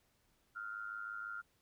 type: tone with amplitude modulation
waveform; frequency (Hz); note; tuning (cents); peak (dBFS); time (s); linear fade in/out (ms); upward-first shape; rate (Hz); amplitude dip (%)
sine; 1396.9; F6; 0; -38; 0.55-1.42; 20; sine; 106; 75
effects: pink hiss -75 dBFS RMS until 1.61 s